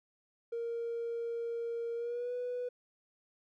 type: tone with pitch glide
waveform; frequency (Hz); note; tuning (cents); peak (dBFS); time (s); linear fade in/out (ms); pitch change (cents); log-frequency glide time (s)
triangle; 466.2 to 492.8; A#4 to B4; 0 to -4; -31; 0.52-2.69; 10; +96; 1.95-2.33
effects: tanh soft clip ceiling -31 dBFS